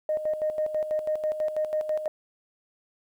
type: tone with tremolo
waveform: sine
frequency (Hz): 616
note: D#5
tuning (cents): -17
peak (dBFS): -22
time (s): 0.09-2.08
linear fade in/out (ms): 2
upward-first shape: square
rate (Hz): 6.1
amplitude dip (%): 65
effects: tanh soft clip ceiling -18 dBFS + 10-bit